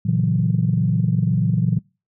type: chord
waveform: sine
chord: F# dominant seventh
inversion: first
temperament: equal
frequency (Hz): 116.54 / 138.59 / 164.81 / 185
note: A#2 / C#3 / E3 / F#3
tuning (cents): 0 / 0 / 0 / 0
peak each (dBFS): -20 / -23 / -20 / -22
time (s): 0.05-1.79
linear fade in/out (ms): 10
effects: noise-tail reverb RT60 0.3 s tail -25 dB re dry + tanh soft clip ceiling -6 dBFS